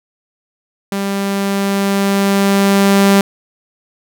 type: tone with level ramp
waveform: sawtooth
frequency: 197.8 Hz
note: G3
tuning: 16 cents sharp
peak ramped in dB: -13 to -3 dBFS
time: 0.92-3.21 s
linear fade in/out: 2 ms
effects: none